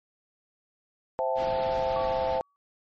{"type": "chord", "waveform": "sine", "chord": "A minor seventh", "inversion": "first", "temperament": "equal", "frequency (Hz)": [523.3, 659.3, 784, 880], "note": ["C5", "E5", "G5", "A5"], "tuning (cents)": [0, 0, 0, 0], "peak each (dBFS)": [-28, -30, -33, -31], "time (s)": [1.19, 2.41], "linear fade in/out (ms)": 0}
{"type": "low-pass noise", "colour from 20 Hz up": "pink", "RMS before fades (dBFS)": -39, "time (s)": [1.35, 2.41], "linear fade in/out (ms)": 50, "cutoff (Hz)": 4500, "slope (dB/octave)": 24}
{"type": "tone with exponential decay", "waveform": "sine", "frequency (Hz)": 1136, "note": "C#6", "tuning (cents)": 42, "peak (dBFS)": -32, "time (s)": [1.96, 2.56], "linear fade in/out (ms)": 0, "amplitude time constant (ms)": 130}
{"effects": ["MP3 32 kbps"]}